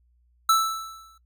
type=tone with exponential decay; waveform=square; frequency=1318.5 Hz; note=E6; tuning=in tune; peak=-15 dBFS; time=0.49-1.18 s; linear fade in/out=5 ms; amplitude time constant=150 ms; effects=noise-tail reverb RT60 0.1 s tail -18 dB re dry + added 60 Hz sine -60 dBFS peak until 1.25 s